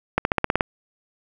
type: accelerating click train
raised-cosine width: 0.5 ms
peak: -3 dBFS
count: 8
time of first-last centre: 0.18-0.608 s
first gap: 71 ms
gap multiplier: 0.95
effects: 7-bit